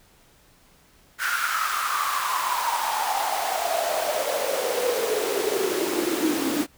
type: noise with high-pass filter sweep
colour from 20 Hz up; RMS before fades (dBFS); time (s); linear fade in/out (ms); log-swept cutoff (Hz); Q
pink; -25; 1.18-6.67; 50; 1500 to 280; 8.6
effects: pink hiss -57 dBFS RMS until 6.77 s